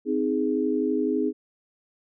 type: chord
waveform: sine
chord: Ab major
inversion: first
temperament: just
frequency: 259.6 / 311.5 / 415.3 Hz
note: C4 / Eb4 / Ab4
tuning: -13 / +2 / 0 cents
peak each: -26 dBFS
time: 0.05-1.33 s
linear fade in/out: 50 ms
effects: none